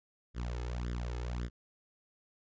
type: tone with flanger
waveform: sawtooth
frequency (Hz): 60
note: B1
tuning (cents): -49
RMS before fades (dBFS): -37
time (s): 0.34-1.5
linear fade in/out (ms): 50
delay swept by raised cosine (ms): 0.57 to 2.37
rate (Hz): 1.8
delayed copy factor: +0.85
effects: resampled to 16000 Hz